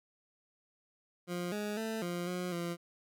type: tone with pitch steps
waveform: 20% pulse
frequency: 176.3 / 208.6 / 222 / 175 / 179.8 / 171.9 Hz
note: F3 / G#3 / A3 / F3 / F#3 / F3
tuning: +17 / +8 / +16 / +4 / -49 / -27 cents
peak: -30 dBFS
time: 1.27-2.77 s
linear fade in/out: 50 ms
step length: 250 ms
effects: none